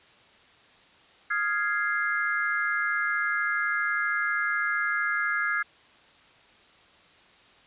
sine chord, F minor seventh, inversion third, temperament equal, 1244.5 / 1396.9 / 1661.2 / 2093 Hz, Eb6 / F6 / Ab6 / C7, 0 / 0 / 0 / 0 cents, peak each -33 / -30 / -27 / -32 dBFS, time 1.3-5.63 s, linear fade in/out 10 ms, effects white hiss -56 dBFS RMS until 7.66 s + resampled to 8000 Hz

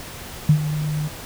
sine tone with ADSR envelope, 151.5 Hz, D#3, 46 cents flat, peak -8 dBFS, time 0.49-1.09 s, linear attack 5 ms, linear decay 83 ms, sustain -13 dB, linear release 27 ms, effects pink hiss -36 dBFS RMS until 1.25 s

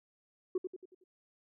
sine tone with echo, 368.9 Hz, F#4, 5 cents flat, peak -27 dBFS, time 0.55-0.58 s, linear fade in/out 5 ms, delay 92 ms, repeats 5, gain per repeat -7 dB, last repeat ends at 1.04 s, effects tanh soft clip ceiling -26 dBFS

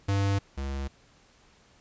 square tone pair in turn, 99.1 / 68.35 Hz, G2 / C#2, +19 / -24 cents, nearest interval tritone, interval 643 cents, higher first, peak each -24 / -31 dBFS, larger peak first, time 0.08-0.39 / 0.57-0.88 s, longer neither, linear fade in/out 10 ms, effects pink hiss -60 dBFS RMS until 1.8 s + resampled to 16000 Hz

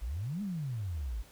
sine exponential two-way sweep, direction up then down, 49 to 213.4 to 49.2 Hz, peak -33 dBFS, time 0.01-1.23 s, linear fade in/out 20 ms, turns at 0.42 s, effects pink hiss -58 dBFS RMS until 1.31 s

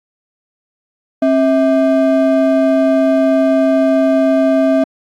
triangle ring-modulated tone, 458.4 Hz, A#4, 29 cents flat, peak -4 dBFS, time 1.22-4.84 s, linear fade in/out 5 ms, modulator 190 Hz, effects AAC 48 kbps

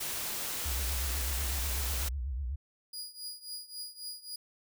white noise, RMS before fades -36 dBFS, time 0-2.09 s, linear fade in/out 10 ms
sine tone with vibrato, 65.41 Hz, C2, in tune, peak -32 dBFS, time 0.65-2.56 s, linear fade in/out 10 ms, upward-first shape triangle, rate 8.1 Hz, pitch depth 230 cents each way
sawtooth tone with tremolo, 4894 Hz, D#8, 29 cents flat, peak -34 dBFS, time 2.93-4.36 s, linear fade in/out 5 ms, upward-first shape triangle, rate 3.7 Hz, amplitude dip 90%
effects none

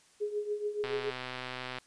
sine tone with tremolo, 416.9 Hz, G#4, 7 cents sharp, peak -28 dBFS, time 0.2-1.11 s, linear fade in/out 20 ms, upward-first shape triangle, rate 7 Hz, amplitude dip 80%
click train, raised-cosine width 0.3 ms, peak -22 dBFS, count 121, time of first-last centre 0.84-1.785 s, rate 127 Hz
effects white hiss -63 dBFS RMS until 1.86 s + resampled to 22050 Hz

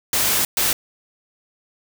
white noise bursts at uneven times, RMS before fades -19 dBFS, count 2, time 0.13-0.45 / 0.57-0.73 s, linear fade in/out 2 ms, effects none

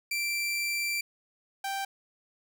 sawtooth tone pair in turn, 2349 / 783.9 Hz, D7 / G5, 0 / 0 cents, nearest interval octave + perfect fifth, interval 1900 cents, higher first, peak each -25 / -27 dBFS, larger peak first, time 0.11-1.01 / 1.64-1.85 s, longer first, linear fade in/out 5 ms, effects none

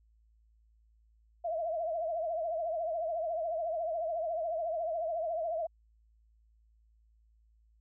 sine tone with vibrato, 659.3 Hz, E5, in tune, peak -31 dBFS, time 1.44-5.67 s, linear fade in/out 10 ms, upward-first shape triangle, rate 14 Hz, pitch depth 120 cents each way, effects added 55 Hz sine -63 dBFS peak until 7.8 s

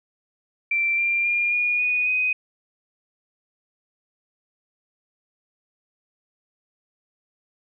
sine tone with pitch steps, 2349 / 2379 / 2409 / 2440 / 2471 / 2503 Hz, D7 / D7 / D7 / D#7 / D#7 / D#7, 0 / +22 / +43 / -34 / -13 / +10 cents, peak -19 dBFS, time 0.71-2.33 s, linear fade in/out 5 ms, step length 270 ms, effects none

